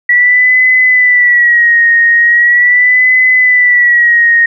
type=tone with vibrato; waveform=sine; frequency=1940 Hz; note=B6; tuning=31 cents flat; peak=-4 dBFS; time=0.09-4.46 s; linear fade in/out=5 ms; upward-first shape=sine; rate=0.4 Hz; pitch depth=69 cents each way; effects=none